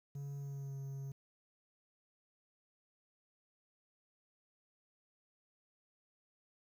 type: tone with pitch glide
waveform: triangle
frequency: 140.7 to 136.85 Hz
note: C#3 to C#3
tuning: +26 to -22 cents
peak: -39 dBFS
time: 0.15-1.12 s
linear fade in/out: 5 ms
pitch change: -48 cents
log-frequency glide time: 0.39-0.76 s
effects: 11-bit